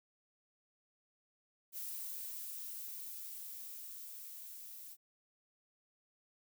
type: noise with level ramp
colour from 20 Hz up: violet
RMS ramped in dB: -43 to -51 dBFS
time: 1.72-4.97 s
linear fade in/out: 50 ms
effects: none